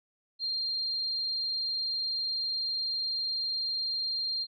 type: tone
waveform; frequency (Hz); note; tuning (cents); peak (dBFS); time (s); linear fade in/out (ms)
sine; 4192; C8; +2; -29; 0.39-4.47; 50
effects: none